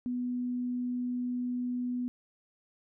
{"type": "tone", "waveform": "sine", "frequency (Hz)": 247, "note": "B3", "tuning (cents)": 0, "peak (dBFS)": -30, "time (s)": [0.06, 2.08], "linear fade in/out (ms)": 0, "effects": []}